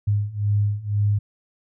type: beating tone pair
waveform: sine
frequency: 102 / 104 Hz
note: G#2 / G#2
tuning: -31 / +3 cents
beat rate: 2 Hz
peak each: -23 / -21 dBFS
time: 0.07-1.19 s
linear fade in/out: 10 ms
effects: none